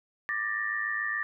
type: tone cluster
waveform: sine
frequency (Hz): 1185 / 1778 / 1885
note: D6 / A6 / A#6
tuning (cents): +15 / +18 / +19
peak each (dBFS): -37 / -30 / -34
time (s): 0.29-1.23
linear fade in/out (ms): 0
effects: none